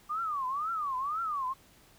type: tone with vibrato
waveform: sine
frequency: 1174.7 Hz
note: D6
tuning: in tune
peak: -30 dBFS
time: 0.09-1.54 s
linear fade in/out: 20 ms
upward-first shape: triangle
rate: 2 Hz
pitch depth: 280 cents each way
effects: pink hiss -60 dBFS RMS until 1.98 s